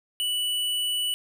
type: tone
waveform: square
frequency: 2960 Hz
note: F#7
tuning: in tune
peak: -25 dBFS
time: 0.2-1.14 s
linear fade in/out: 0 ms
effects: none